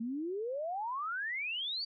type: exponential sweep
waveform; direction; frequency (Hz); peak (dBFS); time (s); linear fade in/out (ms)
sine; up; 220 to 4699; -34; 0-1.85; 10
effects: none